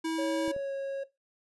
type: tone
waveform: square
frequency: 323.4 Hz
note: E4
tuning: 33 cents flat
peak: -30 dBFS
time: 0.04-0.52 s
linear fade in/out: 10 ms
type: tone with pitch glide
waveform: triangle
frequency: 555 to 547.7 Hz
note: C#5 to C#5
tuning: +2 to -21 cents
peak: -29 dBFS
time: 0.18-1.04 s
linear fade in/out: 10 ms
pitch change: -23 cents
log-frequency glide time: 0.59-0.73 s
type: clicks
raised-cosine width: 2 ms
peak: -31 dBFS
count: 2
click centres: 0.479 / 0.564 s
effects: noise-tail reverb RT60 0.2 s tail -17 dB re dry + resampled to 24000 Hz